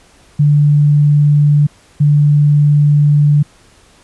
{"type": "tone bursts at uneven times", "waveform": "sine", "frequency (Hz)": 146.83, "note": "D3", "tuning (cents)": 0, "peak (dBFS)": -6, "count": 2, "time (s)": [[0.39, 1.67], [2, 3.43]], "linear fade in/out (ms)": 10, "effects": ["pink hiss -47 dBFS RMS until 4.03 s", "resampled to 24000 Hz"]}